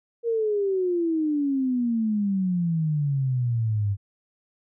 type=exponential sweep; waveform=sine; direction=down; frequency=472.7 to 98 Hz; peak=-21 dBFS; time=0.23-3.97 s; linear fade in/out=50 ms; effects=none